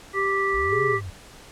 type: harmonic tone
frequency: 392 Hz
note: G4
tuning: in tune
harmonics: 1 / 3 / 5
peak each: -25 / -25 / -25 dBFS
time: 0.13-1.01 s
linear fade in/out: 50 ms
type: linear two-way sweep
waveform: sine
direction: up then down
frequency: 46.01 to 138.59 to 84.9 Hz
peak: -31 dBFS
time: 0.54-1.1 s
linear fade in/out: 0 ms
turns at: 0.83 s
type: tone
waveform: sine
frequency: 415.3 Hz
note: G#4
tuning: in tune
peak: -23 dBFS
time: 0.72-0.95 s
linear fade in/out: 10 ms
effects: pink hiss -46 dBFS RMS until 1.51 s + low-pass 10000 Hz 12 dB/octave